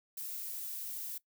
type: noise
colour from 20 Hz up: violet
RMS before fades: -41 dBFS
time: 0.17-1.18 s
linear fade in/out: 5 ms
effects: noise-tail reverb RT60 0.1 s tail -19 dB re dry